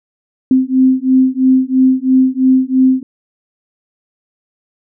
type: beating tone pair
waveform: sine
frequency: 258.6 / 261.6 Hz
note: C4 / C4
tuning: -20 / 0 cents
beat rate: 3 Hz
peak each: -11 dBFS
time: 0.51-3.03 s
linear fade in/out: 2 ms
effects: none